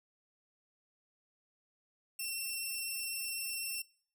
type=tone; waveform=10% pulse; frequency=2704 Hz; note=E7; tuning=43 cents sharp; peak=-28 dBFS; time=2.19-3.82 s; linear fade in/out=5 ms; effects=noise-tail reverb RT60 0.5 s tail -22 dB re dry